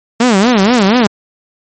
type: tone with vibrato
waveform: sawtooth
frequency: 219.2 Hz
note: A3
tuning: 6 cents flat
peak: -3 dBFS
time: 0.2-1.07 s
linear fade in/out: 5 ms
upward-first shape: sine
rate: 4.2 Hz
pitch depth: 250 cents each way
effects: MP3 32 kbps